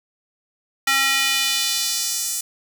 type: tone with high-pass filter sweep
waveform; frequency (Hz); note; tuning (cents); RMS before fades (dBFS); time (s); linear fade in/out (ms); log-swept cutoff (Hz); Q
square; 271.2; C#4; -38; -21; 0.87-2.41; 5; 1700 to 7600; 1.4
effects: none